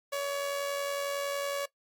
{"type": "tone with amplitude modulation", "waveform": "sawtooth", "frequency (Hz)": 564, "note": "C#5", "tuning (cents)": 30, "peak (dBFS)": -25, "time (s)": [0.12, 1.66], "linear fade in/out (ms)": 10, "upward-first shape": "sine", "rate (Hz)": 90.9, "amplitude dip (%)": 40, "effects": ["noise-tail reverb RT60 0.1 s tail -18 dB re dry", "Opus 48 kbps"]}